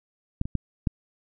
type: clicks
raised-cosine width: 5 ms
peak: -12 / -20 / -12 / -10 dBFS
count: 4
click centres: 0.414 / 0.455 / 0.553 / 0.872 s
effects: none